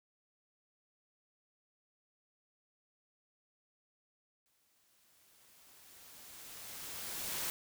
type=noise with exponential growth; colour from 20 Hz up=white; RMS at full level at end=-37 dBFS; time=4.46-7.5 s; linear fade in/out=0 ms; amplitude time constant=660 ms; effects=none